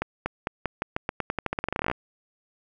accelerating click train, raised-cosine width 0.5 ms, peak -11 dBFS, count 24, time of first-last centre 0.02-1.914 s, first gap 240 ms, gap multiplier 0.88, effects none

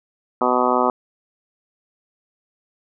harmonic tone, 125.1 Hz, B2, 23 cents sharp, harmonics 2 / 3 / 4 / 5 / 6 / 7 / 8 / 9 / 10, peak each -24 / -24 / -24 / -24 / -24 / -24 / -24 / -24 / -24 dBFS, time 0.41-0.9 s, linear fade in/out 2 ms, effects none

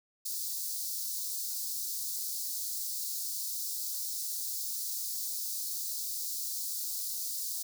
white high-pass noise, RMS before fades -36 dBFS, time 0.25-7.63 s, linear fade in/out 10 ms, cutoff 4200 Hz, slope 48 dB/octave, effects none

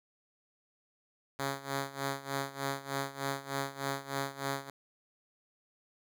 5% pulse tone with tremolo, 137.9 Hz, C#3, 9 cents flat, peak -20 dBFS, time 1.39-4.7 s, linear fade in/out 2 ms, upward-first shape sine, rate 3.3 Hz, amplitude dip 85%, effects none

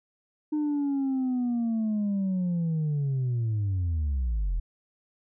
sine linear sweep, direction down, 305 to 38.89 Hz, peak -22 dBFS, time 0.52-4.6 s, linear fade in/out 10 ms, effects tanh soft clip ceiling -23 dBFS

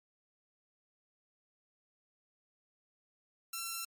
5% pulse tone, 1352 Hz, E6, 43 cents sharp, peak -26 dBFS, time 3.53-3.85 s, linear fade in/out 5 ms, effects MP3 96 kbps

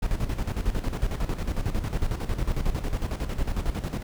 brown noise with tremolo, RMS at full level -25 dBFS, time 0.02-4.03 s, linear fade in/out 10 ms, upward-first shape square, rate 11 Hz, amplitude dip 65%, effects none

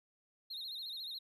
triangle tone with vibrato, 3951 Hz, B7, in tune, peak -40 dBFS, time 0.5-1.19 s, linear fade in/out 10 ms, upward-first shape sine, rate 14 Hz, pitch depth 140 cents each way, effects none

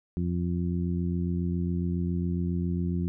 harmonic tone, 87.31 Hz, F2, in tune, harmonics 1 / 2 / 3 / 4, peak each -30 / -28 / -36 / -38 dBFS, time 0.17-3.08 s, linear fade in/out 0 ms, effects none

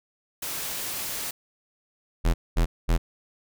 white noise, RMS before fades -32 dBFS, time 0.42-1.31 s, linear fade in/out 5 ms
square tone bursts, 42.07 Hz, E1, 36 cents sharp, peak -19 dBFS, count 3, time 2.24-2.98 s, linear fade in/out 20 ms, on 100 ms, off 220 ms
effects none

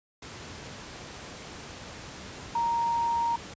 sine tone in noise, 933 Hz, A#5, 1 cent sharp, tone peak -24 dBFS, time 2.55-3.36 s, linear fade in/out 5 ms, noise pink, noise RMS -42 dBFS, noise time 0.22-3.54 s, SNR +15 dB, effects high-pass 60 Hz 12 dB/octave + resampled to 16000 Hz

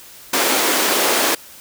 pink high-pass noise, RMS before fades -17 dBFS, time 0.33-1.35 s, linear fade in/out 5 ms, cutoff 290 Hz, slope 24 dB/octave, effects white hiss -41 dBFS RMS until 1.6 s

